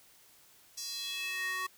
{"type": "tone with high-pass filter sweep", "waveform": "square", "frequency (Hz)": 372.6, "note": "F#4", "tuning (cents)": 12, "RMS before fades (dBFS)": -37, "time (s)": [0.77, 1.67], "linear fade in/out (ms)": 10, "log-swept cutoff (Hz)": [5700, 1300], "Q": 3.5, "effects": ["white hiss -61 dBFS RMS until 1.77 s"]}